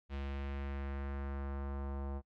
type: tone with low-pass filter sweep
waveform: square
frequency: 69.3 Hz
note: C#2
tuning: in tune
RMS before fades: -40 dBFS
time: 0.09-2.22 s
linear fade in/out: 50 ms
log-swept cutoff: 3100 to 900 Hz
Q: 1.4
effects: noise-tail reverb RT60 0.1 s tail -25 dB re dry